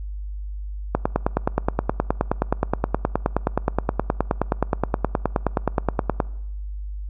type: click train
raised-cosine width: 1 ms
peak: -4 dBFS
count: 51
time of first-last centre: 0.95-6.202 s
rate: 9.52 Hz
effects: noise-tail reverb RT60 0.9 s tail -23 dB re dry + added 50 Hz sine -28 dBFS peak until 7.09 s